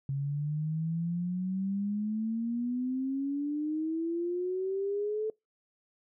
sine exponential sweep, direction up, 136.5 to 438.4 Hz, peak -29 dBFS, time 0.09-5.3 s, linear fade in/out 2 ms, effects noise-tail reverb RT60 0.2 s tail -25 dB re dry

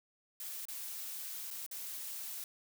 blue noise with dropouts, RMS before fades -43 dBFS, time 0.4-2.44 s, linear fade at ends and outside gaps 2 ms, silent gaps 0.654-0.684 / 1.505-1.51 / 1.664-1.712 s, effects none

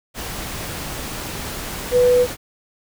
sine tone in noise, 493.9 Hz, B4, in tune, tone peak -11 dBFS, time 1.91-2.27 s, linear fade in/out 50 ms, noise pink, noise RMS -29 dBFS, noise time 0.14-2.37 s, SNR +15 dB, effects none

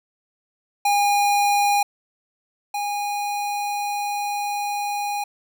square tone pair in turn, 815 / 819.6 Hz, G#5 / G#5, -33 / -23 cents, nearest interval unison, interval 10 cents, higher second, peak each -17 / -24 dBFS, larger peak first, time 0.85-1.83 / 2.74-5.24 s, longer second, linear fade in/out 5 ms, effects none

